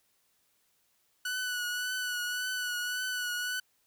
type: tone with vibrato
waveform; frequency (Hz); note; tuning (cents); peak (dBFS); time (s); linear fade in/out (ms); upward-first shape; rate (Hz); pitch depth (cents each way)
sawtooth; 1480; F#6; 0; -28; 1.25-3.6; 5; triangle; 1.8; 36
effects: white hiss -72 dBFS RMS until 3.86 s